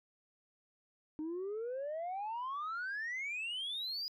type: exponential sweep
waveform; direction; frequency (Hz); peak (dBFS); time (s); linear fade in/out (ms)
sine; up; 301.6 to 4978; -35; 1.19-4.08; 0
effects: tanh soft clip ceiling -35 dBFS